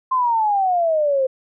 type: exponential sweep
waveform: sine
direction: down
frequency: 1056 to 516 Hz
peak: -15 dBFS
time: 0.11-1.27 s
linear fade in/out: 10 ms
effects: none